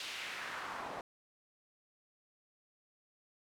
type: noise with band-pass filter sweep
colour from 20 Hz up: pink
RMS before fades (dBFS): -43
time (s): 0-1.01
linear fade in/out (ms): 2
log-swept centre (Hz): 3400 to 740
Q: 1.5
effects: none